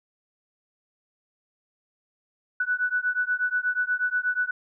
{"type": "beating tone pair", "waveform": "sine", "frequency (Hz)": [1480, 1488.3], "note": ["F#6", "F#6"], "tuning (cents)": [0, 10], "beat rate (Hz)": 8.3, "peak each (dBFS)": -26, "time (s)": [2.6, 4.51], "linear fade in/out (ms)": 5, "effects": []}